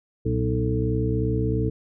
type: harmonic tone with a mistuned harmonic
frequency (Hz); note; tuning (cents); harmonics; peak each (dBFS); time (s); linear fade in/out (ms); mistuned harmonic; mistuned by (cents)
62.9; B1; +32; 1 / 2 / 3 / 4 / 5 / 7; -28 / -24 / -32 / -32 / -29 / -28; 0.25-1.7; 10; 2; -100
effects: none